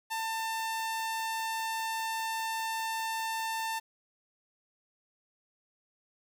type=tone; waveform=sawtooth; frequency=895 Hz; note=A5; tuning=29 cents sharp; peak=-28 dBFS; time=0.1-3.8 s; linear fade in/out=20 ms; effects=10-bit